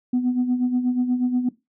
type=tone with tremolo; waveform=sine; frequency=248.9 Hz; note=B3; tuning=14 cents sharp; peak=-15 dBFS; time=0.13-1.49 s; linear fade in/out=5 ms; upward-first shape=sine; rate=8.3 Hz; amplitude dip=65%; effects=noise-tail reverb RT60 0.2 s tail -18 dB re dry + tanh soft clip ceiling -14 dBFS